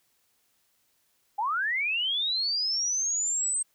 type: linear sweep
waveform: sine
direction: up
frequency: 780 to 8372 Hz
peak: -25 dBFS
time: 1.38-3.63 s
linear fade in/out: 10 ms
effects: white hiss -70 dBFS RMS until 3.74 s